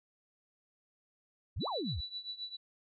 sine exponential two-way sweep, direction up then down, 58.27 to 1200 to 58.27 Hz, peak -34 dBFS, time 1.56-2.01 s, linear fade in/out 10 ms, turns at 1.68 s
sine tone with tremolo, 3951 Hz, B7, in tune, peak -36 dBFS, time 1.6-2.57 s, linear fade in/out 20 ms, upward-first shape triangle, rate 7.5 Hz, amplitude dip 90%
effects none

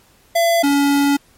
square tone pair in turn, 675 / 283 Hz, E5 / C#4, +41 / +36 cents, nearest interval octave + minor third, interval 1505 cents, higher first, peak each -13 dBFS, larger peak neither, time 0.35-0.63 / 0.63-1.17 s, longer second, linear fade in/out 10 ms, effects pink hiss -53 dBFS RMS until 1.37 s + MP3 64 kbps

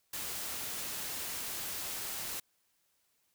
white noise, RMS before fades -39 dBFS, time 0.13-2.4 s, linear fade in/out 5 ms, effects white hiss -75 dBFS RMS until 3.34 s

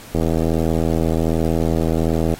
click train, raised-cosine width 2 ms, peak -6 dBFS, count 179, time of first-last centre 0.15-2.339 s, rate 81.3 Hz, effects pink hiss -40 dBFS RMS until 2.39 s + AAC 48 kbps

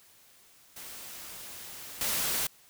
white noise with level steps, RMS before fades -44 / -30 dBFS, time 0.76-2.47 s, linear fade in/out 5 ms, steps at 2.01 s, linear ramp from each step 2 ms, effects white hiss -59 dBFS RMS until 2.69 s

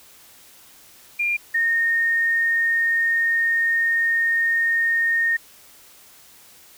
sine tone pair in turn, 2400 / 1841.4 Hz, D7 / A#6, +37 / -22 cents, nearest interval perfect fourth, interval 459 cents, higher first, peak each -19 / -17 dBFS, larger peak second, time 1.19-1.37 / 1.54-5.37 s, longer second, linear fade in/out 10 ms, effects white hiss -49 dBFS RMS until 6.77 s

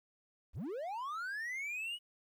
triangle linear sweep, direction up, 30.98 to 2956 Hz, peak -36 dBFS, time 0.53-1.99 s, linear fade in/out 50 ms, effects 12-bit

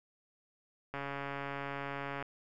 click train, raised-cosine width 0.5 ms, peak -24 dBFS, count 181, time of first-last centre 0.94-2.226 s, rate 140 Hz, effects none

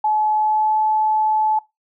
sine tone with pitch glide, 856 to 863.9 Hz, A5 to A5, -48 to -32 cents, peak -15 dBFS, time 0.04-1.59 s, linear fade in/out 5 ms, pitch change +16 cents, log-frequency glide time 0.34-0.78 s, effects noise-tail reverb RT60 0.2 s tail -21 dB re dry

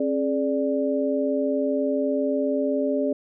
sine tone cluster, 269.5 / 421.9 / 586 Hz, C#4 / G#4 / D5, -49 / +27 / -4 cents, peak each -24 / -27 / -25 dBFS, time 0-3.13 s, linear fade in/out 5 ms, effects none

